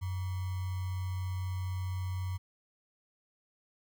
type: tone with sample-and-hold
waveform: sine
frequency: 92.4 Hz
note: F#2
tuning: 2 cents flat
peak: -32 dBFS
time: 0.01-2.38 s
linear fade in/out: 20 ms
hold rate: 1050 Hz
effects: none